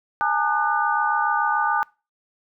sine tone cluster, 834 / 901 / 1211 / 1487 Hz, G#5 / A5 / D#6 / F#6, +7 / +41 / -47 / +8 cents, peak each -24 dBFS, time 0.21-1.83 s, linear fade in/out 0 ms, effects noise-tail reverb RT60 0.3 s tail -24 dB re dry

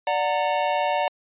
square chord, D augmented, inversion none, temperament just, 587.3 / 734.2 / 917.7 Hz, D5 / F#5 / A#5, 0 / -14 / -27 cents, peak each -26 dBFS, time 0.07-1.08 s, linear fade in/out 2 ms, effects resampled to 8000 Hz

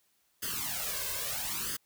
white noise with flanger, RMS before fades -35 dBFS, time 0.42-1.77 s, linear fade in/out 10 ms, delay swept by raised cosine 0.62 to 1.92 ms, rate 0.76 Hz, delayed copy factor +0.9, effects white hiss -72 dBFS RMS until 1.85 s

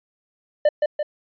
triangle tone with echo, 598 Hz, D5, 31 cents sharp, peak -10 dBFS, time 0.65-0.69 s, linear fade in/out 5 ms, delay 170 ms, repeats 2, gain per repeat -4 dB, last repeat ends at 1.03 s, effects resampled to 11025 Hz

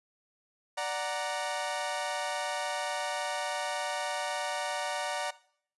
sawtooth chord, D augmented, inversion none, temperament equal, 587.3 / 740 / 932.3 Hz, D5 / F#5 / A#5, 0 / 0 / 0 cents, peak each -32 dBFS, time 0.77-5.31 s, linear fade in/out 10 ms, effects noise-tail reverb RT60 0.6 s tail -19 dB re dry + resampled to 24000 Hz

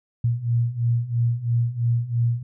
sine beating tone pair, 116.54 / 119.54 Hz, A#2 / A#2, 0 / +44 cents, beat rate 3 Hz, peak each -24 / -21 dBFS, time 0.24-2.43 s, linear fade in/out 5 ms, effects none

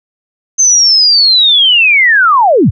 sine linear sweep, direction down, 6290 to 57.7 Hz, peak -4 dBFS, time 0.58-2.71 s, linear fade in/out 20 ms, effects none

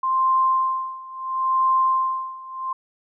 sine tone with tremolo, 1048 Hz, C6, 2 cents sharp, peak -15 dBFS, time 0.03-2.73 s, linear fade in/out 5 ms, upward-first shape sine, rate 0.73 Hz, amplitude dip 90%, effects none

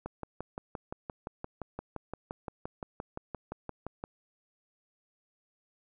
click train, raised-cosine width 1 ms, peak -23 dBFS, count 24, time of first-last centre 0.06-4.039 s, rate 5.78 Hz, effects none

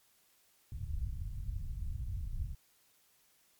pink low-pass noise, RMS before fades -38 dBFS, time 0.72-2.55 s, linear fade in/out 2 ms, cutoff 110 Hz, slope 24 dB/octave, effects white hiss -69 dBFS RMS until 3.59 s + MP3 96 kbps

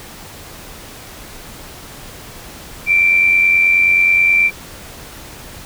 sine tone with amplitude modulation, 2349 Hz, D7, in tune, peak -7 dBFS, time 2.86-4.51 s, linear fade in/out 50 ms, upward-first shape sine, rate 89.4 Hz, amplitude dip 45%, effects pink hiss -35 dBFS RMS until 5.65 s

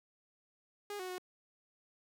sawtooth tone with pitch steps, 410.1 / 368.8 / 365 Hz, G#4 / F#4 / F#4, -22 / -6 / -24 cents, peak -36 dBFS, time 0.9-1.182 s, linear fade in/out 2 ms, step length 94 ms, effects none

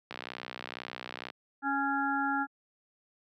click train, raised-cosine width 0.3 ms, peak -22 dBFS, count 75, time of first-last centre 0.11-1.302 s, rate 62.1 Hz
harmonic tone, 277.2 Hz, C#4, in tune, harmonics 1 / 3 / 5 / 6, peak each -33 / -32 / -32 / -37 dBFS, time 1.62-2.47 s, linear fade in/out 50 ms
effects high-pass 150 Hz 12 dB/octave

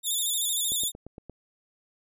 5% pulse tone with vibrato, 3561 Hz, A7, 20 cents sharp, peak -18 dBFS, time 0.03-0.92 s, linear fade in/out 50 ms, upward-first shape square, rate 13 Hz, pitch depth 54 cents each way
click train, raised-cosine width 2 ms, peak -28 dBFS, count 6, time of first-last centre 0.72-1.297 s, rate 8.67 Hz
effects resampled to 32000 Hz

